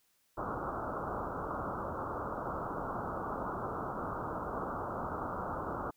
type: low-pass noise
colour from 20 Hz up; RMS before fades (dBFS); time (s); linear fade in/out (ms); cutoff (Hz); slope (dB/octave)
white; -38; 0.37-5.91; 10; 1400; 96
effects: white hiss -73 dBFS RMS until 5.96 s